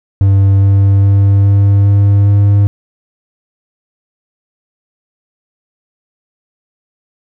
triangle tone with pitch steps, 98 / 98.62 / 99.25 / 99.89 / 100.52 / 101.16 Hz, G2 / G2 / G2 / G2 / G2 / G#2, 0 / +11 / +22 / +33 / +44 / -45 cents, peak -3 dBFS, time 0.21-2.67 s, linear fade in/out 0 ms, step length 410 ms, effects none

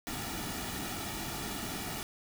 pink noise with comb filter, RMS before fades -38 dBFS, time 0.07-2.03 s, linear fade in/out 0 ms, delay 1.9 ms, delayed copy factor -0.6, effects none

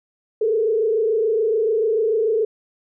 sine tone with frequency modulation, 440.6 Hz, A4, 2 cents sharp, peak -16 dBFS, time 0.41-2.45 s, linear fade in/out 5 ms, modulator 26.9 Hz, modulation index 1, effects none

